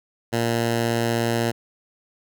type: tone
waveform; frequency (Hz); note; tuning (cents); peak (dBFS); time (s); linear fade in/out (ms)
10% pulse; 116.54; A#2; 0; -12; 0.32-1.52; 20
effects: none